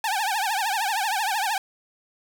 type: tone with vibrato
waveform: sawtooth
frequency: 830.6 Hz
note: G#5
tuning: in tune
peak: -19 dBFS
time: 0.04-1.58 s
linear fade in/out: 2 ms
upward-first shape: triangle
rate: 13 Hz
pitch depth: 210 cents each way
effects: none